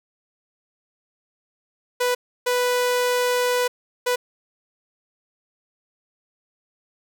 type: tone bursts at uneven times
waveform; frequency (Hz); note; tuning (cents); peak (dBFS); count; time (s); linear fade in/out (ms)
sawtooth; 493.9; B4; 0; -15; 3; 2-2.15 / 2.46-3.68 / 4.06-4.16; 10
effects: none